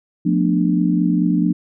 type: chord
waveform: sine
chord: B half-diminished seventh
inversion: second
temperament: just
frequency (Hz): 177.8 / 222.2 / 246.9 / 296.3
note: F3 / A3 / B3 / D4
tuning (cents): +31 / +17 / 0 / +15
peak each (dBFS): -17 / -22 / -22 / -19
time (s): 0.25-1.53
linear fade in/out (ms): 10
effects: none